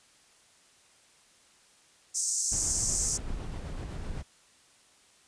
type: band-pass noise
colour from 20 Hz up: pink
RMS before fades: -30 dBFS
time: 2.14-3.18 s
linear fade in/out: 20 ms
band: 6000 to 8500 Hz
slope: 48 dB/octave
type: noise with tremolo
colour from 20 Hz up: brown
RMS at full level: -35 dBFS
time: 2.51-4.23 s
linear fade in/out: 20 ms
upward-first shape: sine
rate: 7.9 Hz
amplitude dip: 30%
effects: white hiss -61 dBFS RMS until 5.27 s + resampled to 22050 Hz